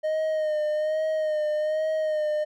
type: tone with vibrato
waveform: triangle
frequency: 617 Hz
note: D#5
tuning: 15 cents flat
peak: -21 dBFS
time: 0.03-2.45 s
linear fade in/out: 20 ms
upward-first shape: sine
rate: 1.2 Hz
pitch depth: 35 cents each way
effects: none